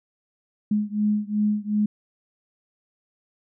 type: beating tone pair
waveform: sine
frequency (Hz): 208.7 / 211.4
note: G#3 / G#3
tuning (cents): +9 / +31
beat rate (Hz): 2.7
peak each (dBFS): -23 / -24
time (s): 0.71-1.86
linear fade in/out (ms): 5
effects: none